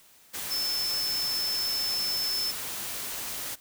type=tone in noise; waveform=sine; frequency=5274 Hz; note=E8; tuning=in tune; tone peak=-27 dBFS; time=0.5-2.52 s; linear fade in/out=20 ms; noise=white; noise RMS=-35 dBFS; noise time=0.33-3.56 s; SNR=+5 dB; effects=white hiss -57 dBFS RMS until 3.6 s